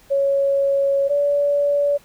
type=tone pair in turn; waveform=sine; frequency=554.4 / 574 Hz; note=C#5 / D5; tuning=0 / -40 cents; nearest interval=minor second; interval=60 cents; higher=second; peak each=-15 dBFS; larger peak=neither; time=0.1-1.09 / 1.09-1.98 s; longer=first; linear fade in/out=20 ms; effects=pink hiss -52 dBFS RMS until 2.04 s